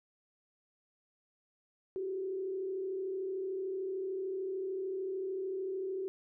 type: tone with frequency modulation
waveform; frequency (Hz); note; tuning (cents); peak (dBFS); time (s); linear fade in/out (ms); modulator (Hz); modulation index
sine; 380.9; G4; -50; -34; 1.96-6.08; 0; 33.4; 0.52
effects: none